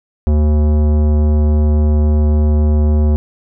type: tone with tanh clipping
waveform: sine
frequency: 75.3 Hz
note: D2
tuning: 44 cents sharp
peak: -11 dBFS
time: 0.27-3.16 s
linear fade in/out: 0 ms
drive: 16 dB
effects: none